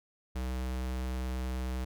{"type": "tone", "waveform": "square", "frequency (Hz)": 63.6, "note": "C2", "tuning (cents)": -48, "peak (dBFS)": -33, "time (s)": [0.35, 1.85], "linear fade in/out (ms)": 10, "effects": []}